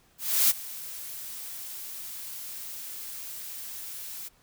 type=noise with ADSR envelope; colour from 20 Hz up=blue; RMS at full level=-20 dBFS; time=0.18-4.29 s; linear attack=320 ms; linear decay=22 ms; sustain=-19 dB; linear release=19 ms; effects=pink hiss -63 dBFS RMS until 4.42 s